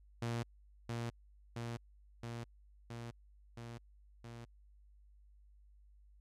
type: tone with echo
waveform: sawtooth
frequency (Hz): 117.3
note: A#2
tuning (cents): +11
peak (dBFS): -32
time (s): 0.22-0.43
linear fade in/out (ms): 5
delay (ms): 670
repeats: 6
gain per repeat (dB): -2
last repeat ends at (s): 4.45
effects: added 50 Hz sine -60 dBFS peak until 6.2 s + low-pass 9000 Hz 12 dB/octave